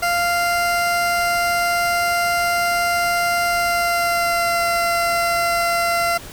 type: tone with pitch glide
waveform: 20% pulse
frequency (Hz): 695 to 685.8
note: F5 to F5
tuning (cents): -9 to -32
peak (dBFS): -12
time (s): 0.02-6.18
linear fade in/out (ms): 10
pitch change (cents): -23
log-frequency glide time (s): 3.45-4.63
effects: pink hiss -37 dBFS RMS until 6.32 s